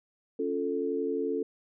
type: chord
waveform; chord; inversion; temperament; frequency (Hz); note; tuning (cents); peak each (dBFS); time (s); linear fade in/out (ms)
sine; Db augmented; none; equal; 277.2 / 349.2 / 440; Db4 / F4 / A4; 0 / 0 / 0; -33 / -34 / -30; 0.39-1.43; 5
effects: none